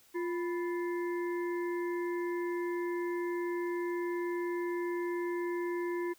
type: harmonic tone with a mistuned harmonic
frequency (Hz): 349.2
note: F4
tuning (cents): 0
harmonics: 1 / 3 / 5 / 6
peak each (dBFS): -32 / -42 / -46 / -48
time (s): 0.14-6.14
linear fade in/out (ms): 20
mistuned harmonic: 3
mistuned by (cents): -98
effects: white hiss -63 dBFS RMS until 6.18 s